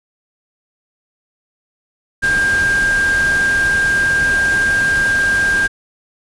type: tone in noise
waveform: sine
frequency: 1600 Hz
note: G6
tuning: 35 cents sharp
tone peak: -12 dBFS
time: 2.22-5.68 s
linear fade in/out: 20 ms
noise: pink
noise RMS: -25 dBFS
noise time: 2.22-5.68 s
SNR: +10 dB
effects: resampled to 24000 Hz